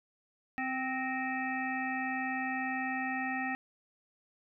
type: harmonic tone with a mistuned harmonic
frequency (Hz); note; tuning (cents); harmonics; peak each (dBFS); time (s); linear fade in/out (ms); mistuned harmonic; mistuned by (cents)
260; C4; -11; 1 / 3 / 5 / 7 / 9 / 10; -37 / -37 / -45 / -36 / -46 / -44; 0.58-3.55; 0; 7; +36
effects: none